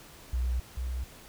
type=tone pair in turn; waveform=sine; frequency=61.74 / 62.86 Hz; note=B1 / B1; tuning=0 / +31 cents; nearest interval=unison; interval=31 cents; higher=second; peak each=-26 / -30 dBFS; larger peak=first; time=0.33-0.6 / 0.77-1.04 s; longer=neither; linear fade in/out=5 ms; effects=pink hiss -51 dBFS RMS until 1.28 s